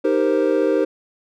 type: chord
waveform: triangle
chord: C minor seventh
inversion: first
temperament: equal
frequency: 311.1 / 392 / 466.2 / 523.3 Hz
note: Eb4 / G4 / Bb4 / C5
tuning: 0 / 0 / 0 / 0 cents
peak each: -19 dBFS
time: 0.04-0.85 s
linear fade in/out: 10 ms
effects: none